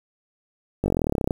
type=slowing click train; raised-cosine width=2 ms; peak=-9 dBFS; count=19; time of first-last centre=0.84-1.308 s; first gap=20 ms; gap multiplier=1.03; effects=7-bit